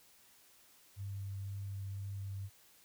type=tone with vibrato; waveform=sine; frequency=98.6 Hz; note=G2; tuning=11 cents sharp; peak=-39 dBFS; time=0.96-2.5 s; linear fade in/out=50 ms; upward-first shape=triangle; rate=2 Hz; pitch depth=13 cents each way; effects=white hiss -64 dBFS RMS until 2.84 s